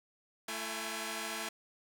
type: tone cluster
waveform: 5% pulse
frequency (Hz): 220.3 / 336.9 / 824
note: A3 / E4 / G#5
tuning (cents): +2 / +38 / -14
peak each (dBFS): -30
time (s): 0.48-1.49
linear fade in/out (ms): 5
effects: none